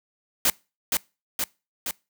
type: noise with echo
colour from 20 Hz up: white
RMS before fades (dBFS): -20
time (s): 0.45-0.5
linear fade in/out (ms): 2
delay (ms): 470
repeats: 3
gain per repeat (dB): -3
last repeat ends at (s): 1.91
effects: noise-tail reverb RT60 0.3 s tail -25 dB re dry + high-pass 80 Hz 12 dB/octave